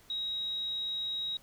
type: tone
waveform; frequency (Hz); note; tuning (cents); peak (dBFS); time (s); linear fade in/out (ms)
sine; 3810; A#7; +37; -32; 0.1-1.37; 2
effects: pink hiss -60 dBFS RMS until 1.42 s